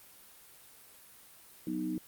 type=chord; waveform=sine; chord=B major; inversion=second; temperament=equal; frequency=185 / 246.9 / 311.1 Hz; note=F#3 / B3 / D#4; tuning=0 / 0 / 0 cents; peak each=-39 / -38 / -34 dBFS; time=1.67-1.98 s; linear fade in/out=2 ms; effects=white hiss -56 dBFS RMS until 2.07 s + Opus 32 kbps